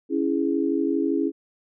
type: chord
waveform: sine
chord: C# minor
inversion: none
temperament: equal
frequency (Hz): 277.2 / 329.6 / 415.3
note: C#4 / E4 / G#4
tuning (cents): 0 / 0 / 0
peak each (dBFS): -24 / -24 / -27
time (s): 0.09-1.32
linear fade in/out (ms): 50
effects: none

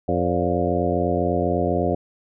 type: harmonic tone with a mistuned harmonic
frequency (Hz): 88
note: F2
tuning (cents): +14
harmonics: 1 / 2 / 3 / 4 / 5 / 6 / 7 / 8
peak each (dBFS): -27 / -27 / -27 / -27 / -27 / -27 / -27 / -27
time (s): 0.08-1.95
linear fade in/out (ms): 5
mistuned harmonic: 7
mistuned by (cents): -69
effects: none

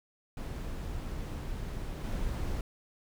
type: noise with level steps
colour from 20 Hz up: brown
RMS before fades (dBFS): -37 / -34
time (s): 0.37-2.61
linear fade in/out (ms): 2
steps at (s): 2.03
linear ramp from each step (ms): 20
effects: none

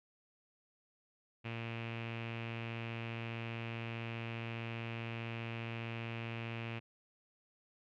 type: tone with low-pass filter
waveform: sawtooth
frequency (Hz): 115.2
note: A#2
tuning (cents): -20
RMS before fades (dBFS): -42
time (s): 1.44-6.8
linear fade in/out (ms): 20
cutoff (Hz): 2600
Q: 5.1
effects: none

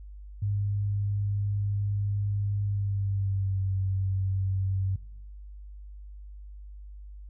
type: tone with pitch glide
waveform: sine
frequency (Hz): 101.4 to 95.71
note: G#2 to G2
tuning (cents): -41 to -41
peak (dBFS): -25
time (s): 0.42-4.96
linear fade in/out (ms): 5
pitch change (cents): -100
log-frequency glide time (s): 2.66-3.65
effects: noise-tail reverb RT60 0.7 s tail -20 dB re dry + added 50 Hz sine -41 dBFS peak until 7.29 s

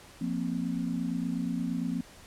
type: chord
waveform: sine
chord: F suspended fourth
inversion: none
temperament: equal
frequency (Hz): 174.61 / 233.1 / 261.6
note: F3 / Bb3 / C4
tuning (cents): 0 / 0 / 0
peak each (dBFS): -33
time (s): 0.21-2.01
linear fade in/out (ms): 5
effects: pink hiss -52 dBFS RMS until 2.26 s + low-pass 11000 Hz 12 dB/octave

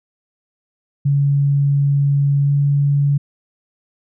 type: tone with pitch glide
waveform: sine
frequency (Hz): 141.2 to 142.26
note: C#3 to C#3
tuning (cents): +32 to +45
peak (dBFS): -12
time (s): 1.05-3.18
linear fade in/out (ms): 10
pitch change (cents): +13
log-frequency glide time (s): 2.45-2.5
effects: none

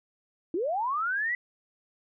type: linear sweep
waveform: sine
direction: up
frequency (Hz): 308.3 to 2001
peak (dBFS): -26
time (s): 0.54-1.35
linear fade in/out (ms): 2
effects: none

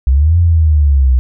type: linear two-way sweep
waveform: sine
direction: up then down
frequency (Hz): 61.74 to 87.31 to 61.74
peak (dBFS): -6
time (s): 0.07-1.19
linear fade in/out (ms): 0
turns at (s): 0.38
effects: none

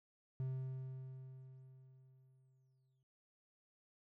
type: tone with exponential decay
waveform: triangle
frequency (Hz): 130.81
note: C3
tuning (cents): 0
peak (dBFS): -35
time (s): 0.4-3.03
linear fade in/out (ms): 0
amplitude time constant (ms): 570
effects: none

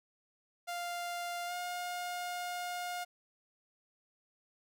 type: tone with pitch glide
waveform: sawtooth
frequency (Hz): 698.5 to 711.9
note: F5 to F5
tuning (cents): 0 to +33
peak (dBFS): -33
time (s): 0.67-3.05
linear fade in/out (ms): 20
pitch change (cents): +33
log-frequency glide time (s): 1.46-1.53
effects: none

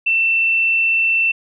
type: tone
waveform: sine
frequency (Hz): 2681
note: E7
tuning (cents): +29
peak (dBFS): -13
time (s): 0.06-1.32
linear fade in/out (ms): 10
effects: none

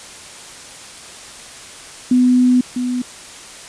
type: tone pair in turn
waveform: sine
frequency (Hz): 250.2 / 248.6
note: B3 / B3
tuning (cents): +23 / +12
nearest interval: unison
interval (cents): 11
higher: first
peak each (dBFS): -9 / -17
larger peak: first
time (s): 2.11-2.61 / 2.76-3.02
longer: first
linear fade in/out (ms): 5
effects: white hiss -36 dBFS RMS until 3.68 s + resampled to 22050 Hz

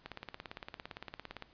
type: click train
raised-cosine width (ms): 0.3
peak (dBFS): -26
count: 25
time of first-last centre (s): 0.06-1.424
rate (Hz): 17.6
effects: pink hiss -64 dBFS RMS until 1.53 s + resampled to 11025 Hz

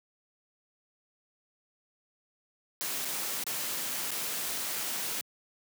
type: noise with dropouts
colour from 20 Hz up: white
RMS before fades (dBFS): -34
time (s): 2.81-5.21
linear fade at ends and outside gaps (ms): 0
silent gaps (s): 3.048-3.053 / 3.437-3.466 / 4.107-4.115
effects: high-pass 150 Hz 12 dB/octave

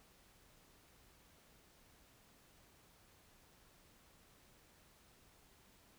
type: silence
effects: pink hiss -67 dBFS RMS until 5.98 s

